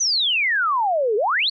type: exponential two-way sweep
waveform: sine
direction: down then up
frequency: 6272 to 400 to 4587 Hz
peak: -17 dBFS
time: 0-1.5 s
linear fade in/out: 10 ms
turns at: 1.16 s
effects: none